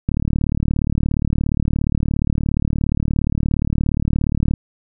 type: click train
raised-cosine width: 5 ms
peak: -6 dBFS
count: 166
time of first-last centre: 0.09-4.537 s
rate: 37.1 Hz
effects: none